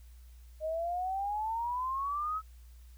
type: exponential sweep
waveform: sine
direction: up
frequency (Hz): 616 to 1300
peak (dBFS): -31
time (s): 0.6-2.42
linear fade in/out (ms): 50
effects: added 60 Hz sine -50 dBFS peak until 2.97 s + white hiss -67 dBFS RMS until 2.97 s